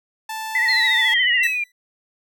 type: tone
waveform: sawtooth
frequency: 880 Hz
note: A5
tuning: in tune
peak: -23 dBFS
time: 0.29-1.14 s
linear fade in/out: 5 ms
type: tone with vibrato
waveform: sine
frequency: 1955 Hz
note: B6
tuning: 18 cents flat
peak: -16 dBFS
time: 0.55-1.47 s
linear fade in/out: 2 ms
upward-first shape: sine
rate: 14 Hz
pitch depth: 70 cents each way
type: exponential sweep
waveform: sine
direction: down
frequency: 4300 to 2365 Hz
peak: -20 dBFS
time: 0.68-1.64 s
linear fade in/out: 5 ms
type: tone with exponential decay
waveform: sawtooth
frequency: 1977 Hz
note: B6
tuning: 1 cent sharp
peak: -18 dBFS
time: 1.43-1.72 s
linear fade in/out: 5 ms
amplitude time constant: 61 ms
effects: none